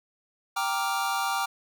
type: chord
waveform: square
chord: G minor seventh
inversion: none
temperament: equal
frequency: 784 / 932.3 / 1174.7 / 1396.9 Hz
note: G5 / Bb5 / D6 / F6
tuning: 0 / 0 / 0 / 0 cents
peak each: -31 / -33 / -32 / -33 dBFS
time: 0.56-1.46 s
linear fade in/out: 10 ms
effects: none